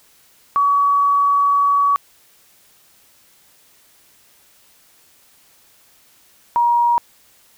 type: tone pair in turn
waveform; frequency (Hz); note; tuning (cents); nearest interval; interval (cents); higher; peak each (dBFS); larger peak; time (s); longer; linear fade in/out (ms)
sine; 1133 / 949.9; C#6 / A#5; +37 / +32; minor third; 305; first; -12; neither; 0.56-1.96 / 6.56-6.98; first; 0
effects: white hiss -53 dBFS RMS until 7.57 s